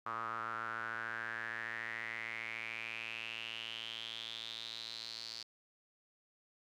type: tone with band-pass filter sweep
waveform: sawtooth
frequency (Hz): 113.4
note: A#2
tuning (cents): -47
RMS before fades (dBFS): -43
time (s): 0.06-5.43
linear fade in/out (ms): 5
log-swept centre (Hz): 1200 to 4600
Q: 7.1
effects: none